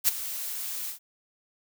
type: noise with ADSR envelope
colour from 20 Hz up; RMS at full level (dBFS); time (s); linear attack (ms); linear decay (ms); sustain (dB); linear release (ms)
blue; -19; 0.04-0.99; 42; 14; -15; 110
effects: none